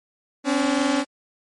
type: tone pair together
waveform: sawtooth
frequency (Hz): 261.6 / 285.5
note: C4 / D4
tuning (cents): 0 / -49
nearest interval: major second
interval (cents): 151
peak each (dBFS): -19 / -17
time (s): 0.44-1.05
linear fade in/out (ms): 50
effects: low-pass 9000 Hz 12 dB/octave + MP3 48 kbps